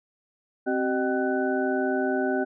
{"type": "tone cluster", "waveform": "sine", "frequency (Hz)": [262.5, 382.1, 613, 771, 1493], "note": ["C4", "G4", "D#5", "G5", "F#6"], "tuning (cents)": [6, -44, -26, -29, 15], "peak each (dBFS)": [-27, -27, -30, -32, -32], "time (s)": [0.66, 2.45], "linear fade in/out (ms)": 20, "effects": []}